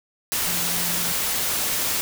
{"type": "tone in noise", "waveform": "sine", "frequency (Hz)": 174.61, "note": "F3", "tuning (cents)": 0, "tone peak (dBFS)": -34, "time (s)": [0.47, 1.12], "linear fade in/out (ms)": 0, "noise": "white", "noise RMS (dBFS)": -24, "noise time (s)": [0.32, 2.01], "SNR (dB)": -13, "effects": []}